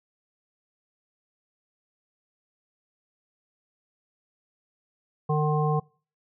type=harmonic tone; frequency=151.6 Hz; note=D#3; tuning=45 cents flat; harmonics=1 / 3 / 5 / 7; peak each=-23 / -28 / -30 / -31 dBFS; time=5.29-5.8 s; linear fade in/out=10 ms; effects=noise-tail reverb RT60 0.4 s tail -25 dB re dry